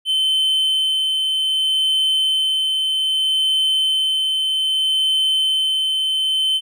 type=tone with tremolo; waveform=triangle; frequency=3072 Hz; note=G7; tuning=36 cents flat; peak=-13 dBFS; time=0.05-6.61 s; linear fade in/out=50 ms; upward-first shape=sine; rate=0.63 Hz; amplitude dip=25%; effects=none